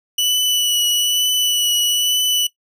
sawtooth tone with vibrato, 2960 Hz, F#7, in tune, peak -12 dBFS, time 0.18-2.47 s, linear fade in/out 5 ms, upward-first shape triangle, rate 1.1 Hz, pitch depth 21 cents each way, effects noise-tail reverb RT60 0.1 s tail -18 dB re dry

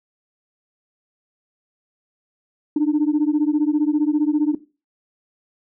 sine beating tone pair, 293.7 / 308.7 Hz, D4 / D#4, 0 / -14 cents, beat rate 15 Hz, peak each -16 / -19 dBFS, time 2.76-4.55 s, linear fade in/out 5 ms, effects noise-tail reverb RT60 0.3 s tail -17 dB re dry + tanh soft clip ceiling -11 dBFS

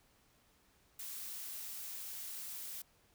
blue noise, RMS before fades -45 dBFS, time 0.99-2.82 s, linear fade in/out 5 ms, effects pink hiss -70 dBFS RMS until 3.14 s

